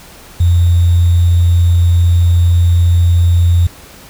sine tone with sample-and-hold, 86.7 Hz, F2, 12 cents flat, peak -6 dBFS, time 0.4-3.67 s, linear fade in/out 5 ms, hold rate 3675 Hz, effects pink hiss -37 dBFS RMS until 4.09 s

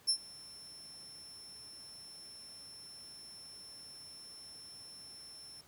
35% pulse tone with ADSR envelope, 5360 Hz, E8, 28 cents sharp, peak -23 dBFS, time 0.07-5.61 s, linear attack 23 ms, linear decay 78 ms, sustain -24 dB, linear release 3 ms, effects pink hiss -62 dBFS RMS until 5.67 s + high-pass 80 Hz 12 dB/octave

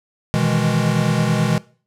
square chord, E major seventh, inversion second, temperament equal, 123.47 / 155.56 / 164.81 / 207.7 Hz, B2 / D#3 / E3 / G#3, 0 / 0 / 0 / 0 cents, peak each -22 dBFS, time 0.34-1.58 s, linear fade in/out 0 ms, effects noise-tail reverb RT60 0.4 s tail -20 dB re dry + low-pass 10000 Hz 12 dB/octave

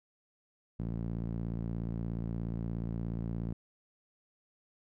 sawtooth tone with band-pass filter, 56.9 Hz, A#1, 41 cents flat, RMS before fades -36 dBFS, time 0.79-3.53 s, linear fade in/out 5 ms, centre 170 Hz, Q 1.4, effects none

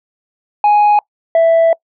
sine tone pair in turn, 832 / 660.4 Hz, G#5 / E5, +3 / +3 cents, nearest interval major third, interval 400 cents, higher first, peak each -4 dBFS, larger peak neither, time 0.64-0.99 / 1.35-1.73 s, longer second, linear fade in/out 2 ms, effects noise-tail reverb RT60 0.1 s tail -25 dB re dry + tanh soft clip ceiling -6 dBFS

